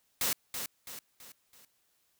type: noise with echo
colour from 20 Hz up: white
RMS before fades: -30 dBFS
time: 0.21-0.33 s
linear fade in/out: 2 ms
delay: 330 ms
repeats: 4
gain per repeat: -7 dB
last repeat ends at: 1.65 s
effects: white hiss -73 dBFS RMS until 2.19 s